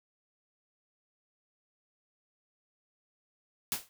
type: noise with exponential decay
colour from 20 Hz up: white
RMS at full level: -28 dBFS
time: 3.72-3.89 s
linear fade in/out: 0 ms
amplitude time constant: 35 ms
effects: none